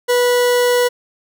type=tone; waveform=40% pulse; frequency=489.7 Hz; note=B4; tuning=15 cents flat; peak=-11 dBFS; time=0.08-0.89 s; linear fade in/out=20 ms; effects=none